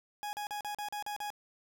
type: tone bursts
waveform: 40% pulse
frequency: 830.6 Hz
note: G#5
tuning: in tune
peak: -35 dBFS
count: 8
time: 0.23-1.303 s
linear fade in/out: 0 ms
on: 100 ms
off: 39 ms
effects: none